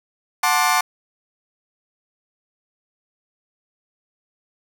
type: chord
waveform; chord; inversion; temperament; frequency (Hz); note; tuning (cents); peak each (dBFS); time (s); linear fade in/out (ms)
30% pulse; D dominant seventh; first; just; 734.2 / 881 / 1057.2 / 1174.7; F#5 / A5 / C6 / D6; -14 / +2 / +18 / 0; -19; 0.43-0.81; 5
effects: none